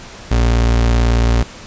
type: tone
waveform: 35% pulse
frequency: 58.27 Hz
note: A#1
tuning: in tune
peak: -9 dBFS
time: 0.31-1.43 s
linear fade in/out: 5 ms
effects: pink hiss -35 dBFS RMS until 1.66 s + resampled to 16000 Hz